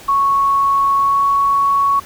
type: tone with pitch glide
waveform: sine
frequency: 1107 to 1114.1 Hz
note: C#6 to C#6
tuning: -3 to +8 cents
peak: -11 dBFS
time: 0.08-2 s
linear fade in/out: 10 ms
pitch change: +11 cents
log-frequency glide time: 0.97-1.24 s
effects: pink hiss -38 dBFS RMS until 2.05 s